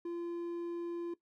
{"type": "tone", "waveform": "triangle", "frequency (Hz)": 343.2, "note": "F4", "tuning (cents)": -30, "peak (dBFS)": -34, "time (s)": [0.05, 1.14], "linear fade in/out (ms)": 5, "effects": ["noise-tail reverb RT60 0.1 s tail -17 dB re dry"]}